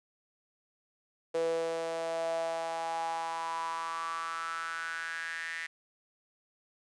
sawtooth tone with high-pass filter sweep, 164.81 Hz, E3, in tune, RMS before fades -35 dBFS, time 1.34-5.67 s, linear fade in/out 10 ms, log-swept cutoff 480 to 1900 Hz, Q 7.3, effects resampled to 22050 Hz

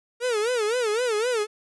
45% pulse tone with vibrato, 459 Hz, A#4, 27 cents flat, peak -22 dBFS, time 0.2-1.47 s, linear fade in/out 50 ms, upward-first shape sine, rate 3.9 Hz, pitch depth 170 cents each way, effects resampled to 24000 Hz

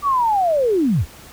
sine linear sweep, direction down, 1174.7 to 49 Hz, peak -14 dBFS, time 0.02-1.06 s, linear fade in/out 50 ms, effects pink hiss -42 dBFS RMS until 1.32 s

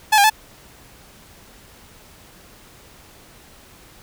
sawtooth tone with pitch steps, 860 / 805 / 867 Hz, A5 / G5 / A5, -40 / +46 / -26 cents, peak -7 dBFS, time 0.12-0.3 s, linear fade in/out 10 ms, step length 60 ms, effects pink hiss -47 dBFS RMS until 4.02 s

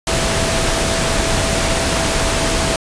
sine tone in noise, 659.3 Hz, E5, in tune, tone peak -24 dBFS, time 0.07-2.76 s, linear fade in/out 2 ms, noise pink, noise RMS -17 dBFS, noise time 0.07-2.76 s, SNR -10 dB, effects resampled to 22050 Hz

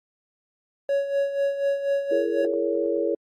triangle tone with tremolo, 558 Hz, C#5, 11 cents sharp, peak -17 dBFS, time 0.89-2.45 s, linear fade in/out 2 ms, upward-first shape sine, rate 4.1 Hz, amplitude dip 65%
sine chord, A# half-diminished seventh, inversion second, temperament just, 335.6 / 419.5 / 466.2 / 559.4 Hz, E4 / G#4 / A#4 / C#5, +31 / +17 / 0 / +16 cents, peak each -27 dBFS, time 2.11-3.15 s, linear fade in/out 5 ms
effects AAC 48 kbps

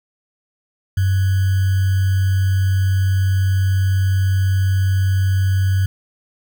sine tone with sample-and-hold, 95.3 Hz, G2, 48 cents flat, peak -13 dBFS, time 0.97-5.86 s, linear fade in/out 5 ms, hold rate 1575 Hz, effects none

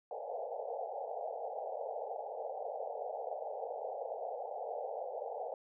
white band-pass noise, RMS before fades -41 dBFS, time 0.11-5.54 s, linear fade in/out 2 ms, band 450 to 820 Hz, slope 96 dB/octave, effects none

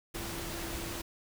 sine tone in noise, 337.3 Hz, E4, 40 cents sharp, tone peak -44 dBFS, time 0.14-1.02 s, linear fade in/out 10 ms, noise pink, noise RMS -39 dBFS, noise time 0.14-1.02 s, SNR -8 dB, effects none

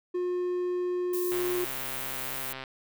triangle tone, 358.5 Hz, F4, 45 cents sharp, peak -25 dBFS, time 0.14-1.65 s, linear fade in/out 10 ms
violet noise, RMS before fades -36 dBFS, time 1.13-2.53 s, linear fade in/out 5 ms
click train, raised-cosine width 0.3 ms, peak -22 dBFS, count 175, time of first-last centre 1.32-2.638 s, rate 132 Hz
effects none

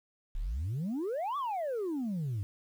sine exponential two-way sweep, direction up then down, 30.87 to 1184 to 94.3 Hz, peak -29 dBFS, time 0.35-2.43 s, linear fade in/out 0 ms, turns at 1.37 s, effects tanh soft clip ceiling -30 dBFS + 10-bit

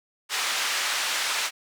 pink band-pass noise, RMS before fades -27 dBFS, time 0.29-1.51 s, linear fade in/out 50 ms, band 1300 to 7400 Hz, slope 12 dB/octave, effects none

